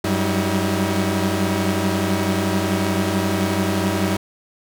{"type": "tone cluster", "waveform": "sawtooth", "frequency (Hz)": [95.7, 186.8, 198.3, 320], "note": ["G2", "F#3", "G3", "D#4"], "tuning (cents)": [-41, 17, 20, 49], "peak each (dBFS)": -20, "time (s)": [0.04, 4.17], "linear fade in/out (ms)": 5, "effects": []}